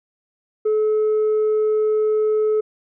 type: tone with tanh clipping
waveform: sine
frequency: 430 Hz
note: A4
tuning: 40 cents flat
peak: -16 dBFS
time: 0.65-2.61 s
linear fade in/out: 10 ms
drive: 1 dB
effects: none